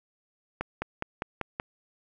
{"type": "accelerating click train", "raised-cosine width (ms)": 0.5, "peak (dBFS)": -15, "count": 6, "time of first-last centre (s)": [0.61, 1.599], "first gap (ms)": 210, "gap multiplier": 0.97, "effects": []}